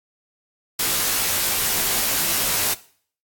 white noise with comb filter, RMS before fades -21 dBFS, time 0.79-2.74 s, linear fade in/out 5 ms, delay 16 ms, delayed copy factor -1, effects noise-tail reverb RT60 0.5 s tail -18 dB re dry + AAC 64 kbps

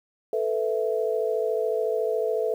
sine chord, A suspended second, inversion none, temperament equal, 440 / 493.9 / 659.3 Hz, A4 / B4 / E5, 0 / 0 / 0 cents, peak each -25 / -28 / -29 dBFS, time 0.33-2.54 s, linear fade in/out 2 ms, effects 9-bit

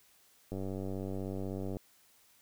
click train, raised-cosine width 2 ms, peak -26 dBFS, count 121, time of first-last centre 0.52-1.769 s, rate 96.1 Hz, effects white hiss -65 dBFS RMS until 2.41 s

